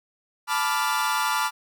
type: chord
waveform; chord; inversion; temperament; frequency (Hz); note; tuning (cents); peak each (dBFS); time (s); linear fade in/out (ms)
40% pulse; B half-diminished seventh; third; equal with one note detuned; 876.4 / 987.8 / 1174.7 / 1396.9; A5 / B5 / D6 / F6; -7 / 0 / 0 / 0; -27; 0.47-1.51; 50
effects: none